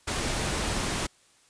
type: noise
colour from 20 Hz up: pink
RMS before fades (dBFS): -29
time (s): 0.07-1.07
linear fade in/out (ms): 10
effects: white hiss -61 dBFS RMS until 1.49 s + resampled to 22050 Hz